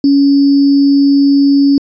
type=tone with sample-and-hold; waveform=sine; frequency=280 Hz; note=C#4; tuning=18 cents sharp; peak=-5 dBFS; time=0.04-1.78 s; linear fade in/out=2 ms; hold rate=4900 Hz; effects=resampled to 16000 Hz